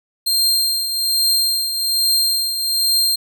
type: tone with tremolo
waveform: sawtooth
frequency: 4186 Hz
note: C8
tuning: in tune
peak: -10 dBFS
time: 0.26-3.16 s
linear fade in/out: 10 ms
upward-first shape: triangle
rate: 1.2 Hz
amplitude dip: 60%
effects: none